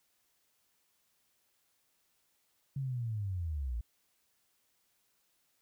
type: linear sweep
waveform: sine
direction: down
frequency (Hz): 140 to 54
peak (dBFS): -33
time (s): 2.76-3.81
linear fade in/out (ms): 5
effects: white hiss -75 dBFS RMS until 5.61 s